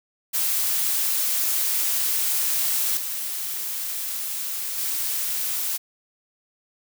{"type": "noise with level steps", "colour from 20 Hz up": "blue", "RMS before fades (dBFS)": [-23, -29, -26], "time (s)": [0.33, 5.78], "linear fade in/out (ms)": 20, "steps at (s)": [2.97, 4.78], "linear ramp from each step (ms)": 2, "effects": []}